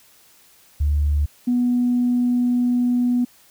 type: tone pair in turn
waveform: sine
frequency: 73.42 / 245 Hz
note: D2 / B3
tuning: 0 / -14 cents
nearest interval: octave + major sixth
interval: 2086 cents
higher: second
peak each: -15 dBFS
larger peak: neither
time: 0.8-1.26 / 1.47-3.25 s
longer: second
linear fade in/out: 10 ms
effects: tanh soft clip ceiling -11 dBFS + white hiss -53 dBFS RMS until 3.5 s